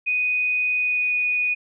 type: tone with pitch glide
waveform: sine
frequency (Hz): 2489 to 2473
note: D#7 to D#7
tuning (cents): 0 to -11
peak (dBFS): -19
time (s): 0.06-1.55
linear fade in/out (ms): 20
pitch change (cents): -11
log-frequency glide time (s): 0.75-1.11
effects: none